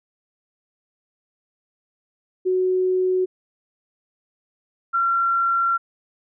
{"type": "tone pair in turn", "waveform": "sine", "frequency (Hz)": [370, 1367.4], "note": ["F#4", "F6"], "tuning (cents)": [0, -37], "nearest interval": "octave + major seventh", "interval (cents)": 2263, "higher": "second", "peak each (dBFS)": -17, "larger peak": "neither", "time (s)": [[2.45, 3.26], [4.93, 5.78]], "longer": "second", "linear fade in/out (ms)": 20, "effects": []}